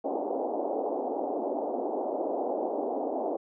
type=band-pass noise; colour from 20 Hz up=white; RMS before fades=-31 dBFS; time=0.04-3.37 s; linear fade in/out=10 ms; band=260 to 790 Hz; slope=48 dB/octave; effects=none